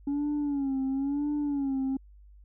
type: tone with vibrato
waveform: sine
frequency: 280 Hz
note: C#4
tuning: 18 cents sharp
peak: -24 dBFS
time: 0.07-1.97 s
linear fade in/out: 5 ms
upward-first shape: sine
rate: 0.99 Hz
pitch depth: 90 cents each way
effects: tanh soft clip ceiling -25 dBFS + added 50 Hz sine -50 dBFS peak until 2.44 s